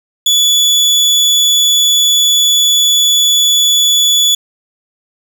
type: tone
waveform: 30% pulse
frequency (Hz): 3435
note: A7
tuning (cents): -42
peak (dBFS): -5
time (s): 0.26-4.35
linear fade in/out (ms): 5
effects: none